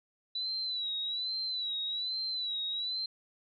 sine tone with vibrato, 3951 Hz, B7, in tune, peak -32 dBFS, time 0.35-3.06 s, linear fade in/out 5 ms, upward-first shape sine, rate 1.2 Hz, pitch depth 78 cents each way, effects none

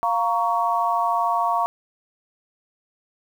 sine chord, Bb minor, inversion second, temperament just, 699.2 / 932.3 / 1118.8 Hz, F5 / Bb5 / Db6, +2 / 0 / +16 cents, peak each -23 dBFS, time 0.03-1.66 s, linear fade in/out 0 ms, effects 8-bit

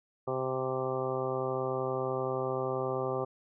harmonic tone with a mistuned harmonic, 130.4 Hz, C3, 5 cents flat, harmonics 1 / 2 / 3 / 4 / 5 / 6 / 7 / 8 / 9, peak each -39 / -43 / -34 / -35 / -40 / -40 / -45 / -44 / -40 dBFS, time 0.27-3.25 s, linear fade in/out 10 ms, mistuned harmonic 7, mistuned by -30 cents, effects none

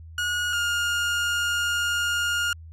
30% pulse tone pair in turn, 1447 / 1418.9 Hz, F#6 / F6, -39 / +27 cents, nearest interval unison, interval 34 cents, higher first, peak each -21 / -20 dBFS, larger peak second, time 0.18-0.53 / 0.53-2.53 s, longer second, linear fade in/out 2 ms, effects added 81 Hz sine -40 dBFS peak until 2.72 s + low-pass 10000 Hz 12 dB/octave

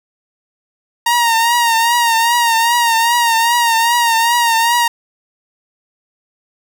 sawtooth tone with vibrato, 932.3 Hz, A#5, in tune, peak -7 dBFS, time 1.06-4.88 s, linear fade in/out 5 ms, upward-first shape triangle, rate 2.5 Hz, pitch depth 62 cents each way, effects none

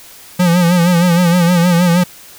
square tone with vibrato, 174.61 Hz, F3, in tune, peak -9 dBFS, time 0.39-2.04 s, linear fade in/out 10 ms, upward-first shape sine, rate 6.4 Hz, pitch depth 70 cents each way, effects white hiss -38 dBFS RMS until 2.38 s

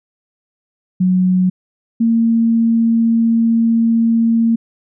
sine tone pair in turn, 184 / 228.9 Hz, F#3 / A#3, -9 / -31 cents, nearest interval major third, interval 378 cents, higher second, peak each -10 dBFS, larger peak neither, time 1-1.5 / 2-4.56 s, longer second, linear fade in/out 10 ms, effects none

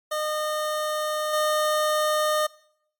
25% pulse tone with level steps, 611 Hz, D#5, 32 cents flat, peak -21 / -17 dBFS, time 0.11-2.47 s, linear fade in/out 10 ms, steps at 1.33 s, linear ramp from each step 5 ms, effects noise-tail reverb RT60 0.7 s tail -22 dB re dry + MP3 96 kbps

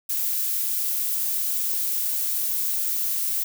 violet noise, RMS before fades -25 dBFS, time 0.09-3.44 s, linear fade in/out 10 ms, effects none

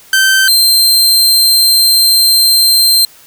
sawtooth tone pair in turn, 1550 / 4147 Hz, G6 / C8, -20 / -16 cents, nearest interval octave + perfect fourth, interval 1704 cents, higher second, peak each -3 dBFS, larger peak neither, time 0.13-0.48 / 0.48-3.05 s, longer second, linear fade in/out 2 ms, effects white hiss -41 dBFS RMS until 3.26 s

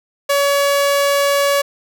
sawtooth tone, 565 Hz, C#5, 33 cents sharp, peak -9 dBFS, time 0.29-1.62 s, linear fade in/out 10 ms, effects none

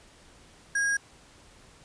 sine tone with sample-and-hold, 1637 Hz, G#6, 25 cents flat, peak -23 dBFS, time 0.75-0.97 s, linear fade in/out 5 ms, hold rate 7350 Hz, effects pink hiss -55 dBFS RMS until 1.84 s + resampled to 22050 Hz

